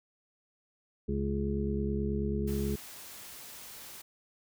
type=harmonic tone; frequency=69.3 Hz; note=C#2; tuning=in tune; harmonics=1 / 2 / 3 / 5 / 6; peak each=-34 / -37 / -33 / -39 / -36 dBFS; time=1.08-2.76 s; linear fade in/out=10 ms
type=noise; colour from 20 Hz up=white; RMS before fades=-47 dBFS; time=2.47-4.02 s; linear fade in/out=10 ms
effects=none